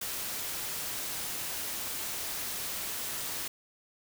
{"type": "noise", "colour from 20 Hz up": "white", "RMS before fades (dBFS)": -36, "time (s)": [0.01, 3.48], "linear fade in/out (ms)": 5, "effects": []}